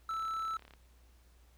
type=tone; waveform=triangle; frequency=1318.5 Hz; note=E6; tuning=in tune; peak=-32 dBFS; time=0.09-0.57 s; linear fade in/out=2 ms
type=click train; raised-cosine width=0.3 ms; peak=-38 dBFS; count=23; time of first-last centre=0.11-0.737 s; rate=35.1 Hz
effects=added 60 Hz sine -60 dBFS peak until 1.57 s + pink hiss -69 dBFS RMS until 1.57 s